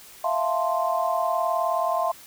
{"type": "chord", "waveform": "sine", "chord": "F major seventh", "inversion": "third", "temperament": "equal", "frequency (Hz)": [659.3, 698.5, 880, 1046.5], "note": ["E5", "F5", "A5", "C6"], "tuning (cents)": [0, 0, 0, 0], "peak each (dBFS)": [-26, -26, -32, -26], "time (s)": [0.24, 2.12], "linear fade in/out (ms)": 5, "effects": ["white hiss -47 dBFS RMS until 2.26 s"]}